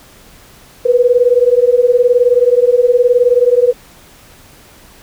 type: beating tone pair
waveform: sine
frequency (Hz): 480.3 / 499.3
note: B4 / B4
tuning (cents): -48 / +19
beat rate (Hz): 19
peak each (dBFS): -10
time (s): 0.85-3.73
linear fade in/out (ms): 10
effects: pink hiss -42 dBFS RMS until 5.02 s